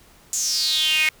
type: tone with high-pass filter sweep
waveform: sawtooth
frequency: 311.1 Hz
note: D#4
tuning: in tune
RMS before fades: -21 dBFS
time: 0.33-1.09 s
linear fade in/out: 0 ms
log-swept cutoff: 7100 to 2200 Hz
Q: 7.3
effects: pink hiss -52 dBFS RMS until 1.2 s